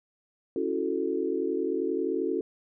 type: chord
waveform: sine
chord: F# minor seventh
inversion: second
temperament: equal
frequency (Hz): 277.2 / 329.6 / 370 / 440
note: C#4 / E4 / F#4 / A4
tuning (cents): 0 / 0 / 0 / 0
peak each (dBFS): -33 / -32 / -30 / -31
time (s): 0.56-2.41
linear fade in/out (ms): 2
effects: none